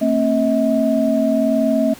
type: tone cluster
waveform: sine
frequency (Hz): 227.2 / 268.3 / 639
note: A#3 / C4 / D#5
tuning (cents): -44 / +44 / +46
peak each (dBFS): -18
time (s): 0.01-1.94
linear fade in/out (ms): 10
effects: pink hiss -40 dBFS RMS until 1.99 s + high-pass 80 Hz 12 dB/octave